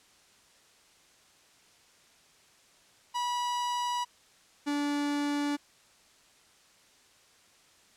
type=tone pair in turn; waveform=45% pulse; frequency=974 / 289.6 Hz; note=B5 / D4; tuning=-24 / -24 cents; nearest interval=octave + major sixth; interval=2100 cents; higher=first; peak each=-29 / -28 dBFS; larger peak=second; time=3.14-4.05 / 4.66-5.57 s; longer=neither; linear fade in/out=20 ms; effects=white hiss -61 dBFS RMS until 7.96 s + low-pass 8000 Hz 12 dB/octave